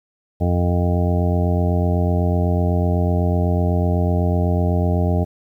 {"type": "harmonic tone", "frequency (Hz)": 88, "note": "F2", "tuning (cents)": 14, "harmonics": [1, 2, 3, 4, 5, 7, 8, 9], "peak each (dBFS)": [-17, -22, -27, -29, -28, -27, -32, -32], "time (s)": [0.4, 5.25], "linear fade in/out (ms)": 20, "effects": ["9-bit"]}